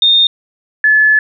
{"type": "tone pair in turn", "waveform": "sine", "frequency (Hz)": [3658, 1723.4], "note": ["A#7", "A6"], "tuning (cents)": [-33, -36], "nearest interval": "octave + minor second", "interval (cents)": 1303, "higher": "first", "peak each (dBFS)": -6, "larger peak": "neither", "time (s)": [[0.02, 0.27], [0.84, 1.19]], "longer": "second", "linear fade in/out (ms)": 2, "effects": []}